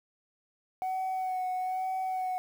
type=tone with vibrato; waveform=sine; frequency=746 Hz; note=F#5; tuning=14 cents sharp; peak=-27 dBFS; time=0.82-2.38 s; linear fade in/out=0 ms; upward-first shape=sine; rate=1.1 Hz; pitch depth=19 cents each way; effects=tanh soft clip ceiling -28 dBFS + 9-bit